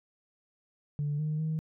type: tone with pitch steps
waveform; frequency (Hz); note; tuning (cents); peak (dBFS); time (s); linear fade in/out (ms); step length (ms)
sine; 146.4 / 153.3 / 157.5; D3 / D#3 / D#3; -5 / -25 / +21; -27; 0.99-1.59; 0; 200
effects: tanh soft clip ceiling -25 dBFS